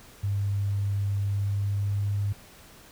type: tone with pitch glide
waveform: sine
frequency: 100.1 to 101.09 Hz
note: G2 to G#2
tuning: +37 to -46 cents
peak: -24 dBFS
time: 0.23-2.33 s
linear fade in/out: 10 ms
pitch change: +17 cents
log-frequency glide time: 1.52-2.05 s
effects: pink hiss -51 dBFS RMS until 2.91 s